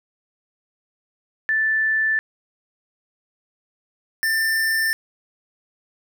sine / square tone pair in turn, 1760 / 1786.6 Hz, A6 / A6, 0 / +26 cents, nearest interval unison, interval 26 cents, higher second, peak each -17 / -19 dBFS, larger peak first, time 1.49-2.19 / 4.23-4.93 s, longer neither, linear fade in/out 0 ms, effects none

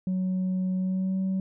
sine tone with pitch glide, 185.6 to 189.83 Hz, F#3 to F#3, +6 to +45 cents, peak -22 dBFS, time 0.07-1.4 s, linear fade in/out 2 ms, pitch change +39 cents, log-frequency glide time 0.76-1.18 s, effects tanh soft clip ceiling -23 dBFS

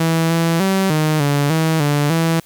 sawtooth tone with pitch steps, 163.6 / 166 / 192.1 / 154.7 / 143.4 / 160.4 / 145.7 / 164.3 Hz, E3 / E3 / G3 / D#3 / D3 / E3 / D3 / E3, -13 / +12 / -35 / -10 / -41 / -47 / -13 / -5 cents, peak -10 dBFS, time 0-2.4 s, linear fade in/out 5 ms, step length 300 ms, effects white hiss -48 dBFS RMS until 2.45 s

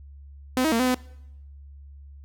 sawtooth tone with pitch steps, 255.6 / 317.1 / 229.1 / 254.4 / 252.7 Hz, C4 / D#4 / A#3 / C4 / B3, -40 / +33 / -30 / -48 / +40 cents, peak -16 dBFS, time 0.57-0.945 s, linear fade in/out 0 ms, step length 75 ms, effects noise-tail reverb RT60 0.8 s tail -22 dB re dry + added 70 Hz sine -42 dBFS peak until 2.24 s

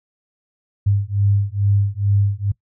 sine beating tone pair, 99.6 / 101.9 Hz, G2 / G#2, +28 / -32 cents, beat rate 2.3 Hz, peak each -18 dBFS, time 0.86-2.52 s, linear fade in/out 10 ms, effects noise-tail reverb RT60 0.1 s tail -20 dB re dry

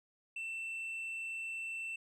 sine tone with tanh clipping, 2678 Hz, E7, 27 cents sharp, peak -39 dBFS, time 0.36-1.96 s, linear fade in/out 5 ms, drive 3 dB, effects none

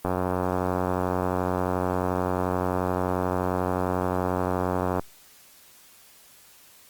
click train, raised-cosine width 1 ms, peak -11 dBFS, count 453, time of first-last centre 0.05-4.995 s, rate 91.4 Hz, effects white hiss -53 dBFS RMS until 6.89 s + Opus 32 kbps

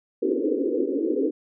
pink band-pass noise, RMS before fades -24 dBFS, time 0.22-1.31 s, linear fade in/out 10 ms, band 260 to 500 Hz, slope 96 dB/octave, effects none

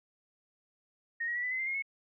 sine tone with pitch steps, 1857 / 1901.5 / 1947.1 / 1993.7 / 2042 / 2090 / 2141 / 2192 Hz, A#6 / A#6 / B6 / B6 / C7 / C7 / C7 / C#7, -7 / +34 / -25 / +16 / -43 / -2 / +39 / -20 cents, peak -31 dBFS, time 1.2-1.824 s, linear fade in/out 10 ms, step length 78 ms, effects none

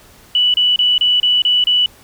sine tone bursts, 2960 Hz, F#7, in tune, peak -10 dBFS, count 7, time 0.35-1.86 s, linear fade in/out 2 ms, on 190 ms, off 30 ms, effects pink hiss -45 dBFS RMS until 2.03 s

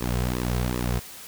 sawtooth tone with flanger, 61.2 Hz, B1, 15 cents flat, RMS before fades -26 dBFS, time 0-1 s, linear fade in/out 20 ms, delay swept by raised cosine 1.3 to 3.5 ms, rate 2.6 Hz, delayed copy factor -1, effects white hiss -42 dBFS RMS until 1.27 s

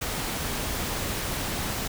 pink noise, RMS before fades -30 dBFS, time 0.01-1.88 s, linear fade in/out 10 ms, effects none

